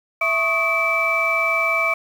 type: tone cluster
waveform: sine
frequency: 660 / 1104 / 1249 / 2315 Hz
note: E5 / C#6 / D#6 / D7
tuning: +2 / -7 / +6 / -25 cents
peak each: -24 / -25 / -26 / -18 dBFS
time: 0.21-1.94 s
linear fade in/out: 5 ms
effects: tanh soft clip ceiling -8 dBFS + 7-bit